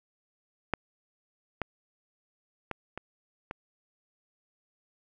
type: clicks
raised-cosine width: 0.5 ms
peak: -11 / -15 / -18 / -22 / -21 dBFS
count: 5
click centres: 0.737 / 1.617 / 2.713 / 2.976 / 3.511 s
effects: none